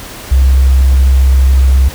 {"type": "tone", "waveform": "sine", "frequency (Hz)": 66, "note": "C2", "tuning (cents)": 16, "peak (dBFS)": -3, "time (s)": [0.31, 1.89], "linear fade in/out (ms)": 10, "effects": ["tanh soft clip ceiling 0 dBFS", "pink hiss -28 dBFS RMS until 1.94 s"]}